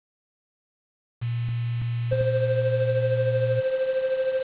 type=tone; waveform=sine; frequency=118.2 Hz; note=A#2; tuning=24 cents sharp; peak=-24 dBFS; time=1.21-3.61 s; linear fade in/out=20 ms
type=clicks; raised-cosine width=5 ms; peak=-24 dBFS; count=4; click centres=1.488 / 1.818 / 2.127 / 2.211 s
type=tone with tremolo; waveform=triangle; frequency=523.3 Hz; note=C5; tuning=in tune; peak=-17 dBFS; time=2.11-4.43 s; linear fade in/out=10 ms; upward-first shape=triangle; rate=13 Hz; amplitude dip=65%
effects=resampled to 8000 Hz + 7-bit